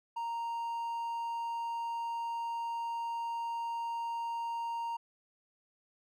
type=tone; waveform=triangle; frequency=930 Hz; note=A#5; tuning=4 cents flat; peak=-32 dBFS; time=0.16-4.97 s; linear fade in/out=10 ms; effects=none